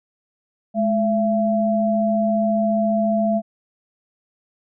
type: tone pair together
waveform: sine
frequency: 212.1 / 673.4 Hz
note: G#3 / E5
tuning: +37 / +37 cents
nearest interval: octave + minor sixth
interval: 2000 cents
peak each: -19 dBFS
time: 0.74-3.42 s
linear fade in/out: 50 ms
effects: none